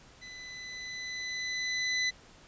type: tone with level ramp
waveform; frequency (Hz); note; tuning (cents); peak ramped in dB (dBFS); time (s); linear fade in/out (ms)
25% pulse; 2004; B6; +25; -41 to -23; 0.21-2.11; 20
effects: pink hiss -56 dBFS RMS until 2.47 s + resampled to 16000 Hz